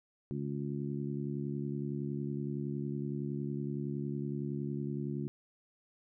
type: harmonic tone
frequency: 70.8 Hz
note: C#2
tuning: 37 cents sharp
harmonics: 2 / 3 / 4 / 5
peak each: -37 / -39 / -42 / -42 dBFS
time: 0.31-5.28 s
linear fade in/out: 0 ms
effects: none